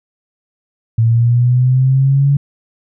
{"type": "linear sweep", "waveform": "sine", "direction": "up", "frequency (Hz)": [112.7, 142.2], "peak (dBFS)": -8, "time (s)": [0.98, 2.37], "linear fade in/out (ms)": 5, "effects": []}